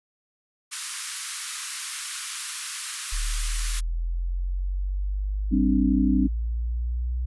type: high-pass noise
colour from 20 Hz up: white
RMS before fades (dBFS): -31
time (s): 0.71-3.81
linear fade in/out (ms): 20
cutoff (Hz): 1100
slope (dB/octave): 48
type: linear sweep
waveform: sine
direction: up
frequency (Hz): 36.95 to 61.74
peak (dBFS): -24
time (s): 3.12-7.26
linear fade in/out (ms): 10
type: chord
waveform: sine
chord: G suspended fourth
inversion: none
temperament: equal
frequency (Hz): 196 / 261.6 / 293.7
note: G3 / C4 / D4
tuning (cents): 0 / 0 / 0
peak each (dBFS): -24 / -22 / -24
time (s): 5.51-6.28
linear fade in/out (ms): 20
effects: resampled to 24000 Hz